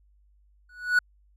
triangle tone with exponential growth, 1471 Hz, F#6, 11 cents flat, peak -13 dBFS, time 0.69-0.99 s, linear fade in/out 5 ms, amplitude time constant 64 ms, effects added 50 Hz sine -58 dBFS peak until 1.36 s

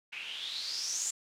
blue noise with low-pass filter sweep, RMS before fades -37 dBFS, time 0.12-1.11 s, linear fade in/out 10 ms, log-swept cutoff 2400 to 7400 Hz, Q 6.7, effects none

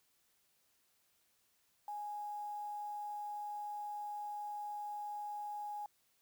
sine tone with quantisation, 830.6 Hz, G#5, in tune, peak -40 dBFS, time 1.88-5.86 s, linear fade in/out 2 ms, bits 10, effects white hiss -75 dBFS RMS until 6.21 s

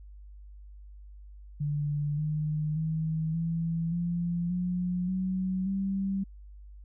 sine tone with pitch steps, 146.9 / 152.87 / 159.09 / 165.56 / 172.29 / 179.29 / 186.59 / 194.17 Hz, D3 / D#3 / D#3 / E3 / F3 / F3 / F#3 / G3, +1 / -30 / +39 / +8 / -23 / +46 / +15 / -16 cents, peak -27 dBFS, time 1.6-6.24 s, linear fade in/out 10 ms, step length 580 ms, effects added 50 Hz sine -45 dBFS peak until 6.84 s

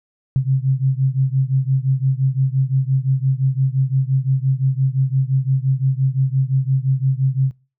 sine beating tone pair, 130.81 / 136.61 Hz, C3 / C#3, 0 / -25 cents, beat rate 5.8 Hz, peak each -17 / -18 dBFS, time 0.36-7.51 s, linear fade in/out 0 ms, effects noise-tail reverb RT60 0.3 s tail -21 dB re dry

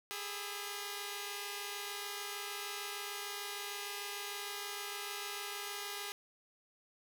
5% pulse tone cluster, 406.2 / 432.8 / 994 / 1298 Hz, G#4 / A4 / B5 / E6, -38 / -29 / +11 / -27 cents, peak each -31 / -38 / -35 / -38 dBFS, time 0.11-6.12 s, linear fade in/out 0 ms, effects none

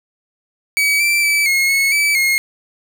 40% pulse tone with pitch steps, 2276 / 2342 / 2308 / 2161 / 2190 / 2303 / 2150 Hz, C#7 / D7 / D7 / C#7 / C#7 / D7 / C7, +45 / -5 / -31 / -45 / -22 / -34 / +47 cents, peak -12 dBFS, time 0.77-2.38 s, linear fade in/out 0 ms, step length 230 ms, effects none

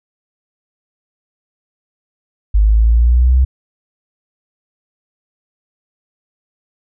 sine linear sweep, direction up, 50.7 to 65.41 Hz, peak -7 dBFS, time 2.54-3.45 s, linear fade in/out 10 ms, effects none

